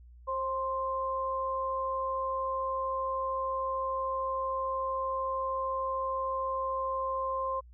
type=tone pair together; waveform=sine; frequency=532 / 1047.8 Hz; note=C5 / C6; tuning=+29 / +2 cents; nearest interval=octave; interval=1173 cents; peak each=-34 / -31 dBFS; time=0.27-7.61 s; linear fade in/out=20 ms; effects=added 60 Hz sine -50 dBFS peak until 7.73 s